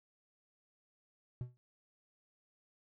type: tone with exponential decay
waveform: triangle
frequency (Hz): 123.47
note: B2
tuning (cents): 0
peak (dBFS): -32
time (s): 1.41-1.57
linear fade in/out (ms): 0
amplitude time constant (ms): 34
effects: none